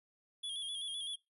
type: tone with vibrato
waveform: square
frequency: 3322 Hz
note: G#7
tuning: in tune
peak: -39 dBFS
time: 0.43-1.16 s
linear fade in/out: 10 ms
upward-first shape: square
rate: 7.8 Hz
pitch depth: 48 cents each way
effects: noise-tail reverb RT60 0.2 s tail -23 dB re dry + resampled to 32000 Hz